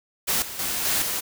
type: noise with level steps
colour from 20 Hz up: white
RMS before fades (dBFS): -23 / -35 / -27 / -23 / -27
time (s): 0.27-1.21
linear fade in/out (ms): 20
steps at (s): 0.42 / 0.59 / 0.85 / 1.02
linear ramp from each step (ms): 2
effects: none

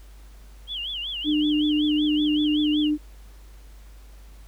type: tone with vibrato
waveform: sine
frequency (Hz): 3106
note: G7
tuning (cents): -17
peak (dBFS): -28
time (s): 0.67-2.91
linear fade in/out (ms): 50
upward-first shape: sine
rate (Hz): 5.3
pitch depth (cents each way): 190
type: tone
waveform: sine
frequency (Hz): 300.2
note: D4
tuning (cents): +38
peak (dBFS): -19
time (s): 1.24-2.98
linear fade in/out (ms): 50
effects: added 50 Hz sine -43 dBFS peak until 4.47 s + pink hiss -56 dBFS RMS until 4.47 s

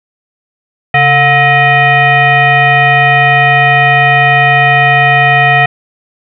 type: tone with frequency modulation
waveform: sine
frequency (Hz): 1301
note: E6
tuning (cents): -23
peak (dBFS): -4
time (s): 0.94-5.66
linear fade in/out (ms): 5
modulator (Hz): 582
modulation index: 2
effects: none

